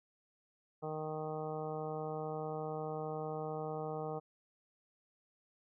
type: harmonic tone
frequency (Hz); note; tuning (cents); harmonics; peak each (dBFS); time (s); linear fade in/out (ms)
155.2; D#3; -4; 1 / 2 / 3 / 4 / 5 / 6 / 7 / 8; -44 / -49 / -41 / -46 / -44 / -55 / -52 / -52; 0.82-4.2; 20
effects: none